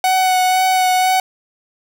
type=tone with vibrato; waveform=45% pulse; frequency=744 Hz; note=F#5; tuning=9 cents sharp; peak=-12 dBFS; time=0.04-1.2 s; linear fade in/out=2 ms; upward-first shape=sine; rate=2 Hz; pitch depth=15 cents each way; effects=none